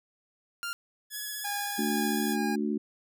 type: tone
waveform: sawtooth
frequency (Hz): 1396.9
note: F6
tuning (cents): 0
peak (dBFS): -29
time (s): 0.63-0.73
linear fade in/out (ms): 0
type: tone with vibrato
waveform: 5% pulse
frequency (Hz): 1690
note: G#6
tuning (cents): +30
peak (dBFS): -24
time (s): 1.1-2.37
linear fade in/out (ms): 50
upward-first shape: sine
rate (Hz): 16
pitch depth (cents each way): 20
type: tone with tremolo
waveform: 25% pulse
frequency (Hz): 815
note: G#5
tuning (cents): -33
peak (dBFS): -28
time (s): 1.44-2.56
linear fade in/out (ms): 10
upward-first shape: sine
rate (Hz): 2.2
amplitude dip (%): 35
type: harmonic tone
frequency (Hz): 73.6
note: D2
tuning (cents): +4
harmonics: 3 / 4 / 5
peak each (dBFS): -29 / -32 / -34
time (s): 1.78-2.78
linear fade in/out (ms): 10
effects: none